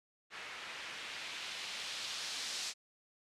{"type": "noise with low-pass filter sweep", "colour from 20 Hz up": "blue", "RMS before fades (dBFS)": -43, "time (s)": [0.3, 2.74], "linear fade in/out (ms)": 50, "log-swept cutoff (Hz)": [2000, 5100], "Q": 1.2, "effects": ["low-pass 11000 Hz 12 dB/octave"]}